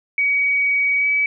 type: tone with pitch glide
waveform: sine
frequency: 2261 to 2286 Hz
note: C#7 to D7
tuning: +34 to -47 cents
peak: -15 dBFS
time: 0.18-1.26 s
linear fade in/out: 2 ms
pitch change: +19 cents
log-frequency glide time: 0.98-1.07 s
effects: none